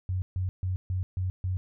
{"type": "tone bursts", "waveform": "sine", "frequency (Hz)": 92.5, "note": "F#2", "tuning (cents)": 0, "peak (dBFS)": -26, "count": 6, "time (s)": [0.09, 1.57], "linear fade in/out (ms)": 0, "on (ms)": 130, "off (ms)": 140, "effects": []}